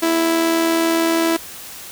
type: tone with amplitude modulation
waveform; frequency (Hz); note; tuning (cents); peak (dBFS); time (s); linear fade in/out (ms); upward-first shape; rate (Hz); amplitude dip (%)
sawtooth; 330.2; E4; +3; -9; 0.02-1.37; 10; sine; 80; 45
effects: white hiss -35 dBFS RMS until 1.91 s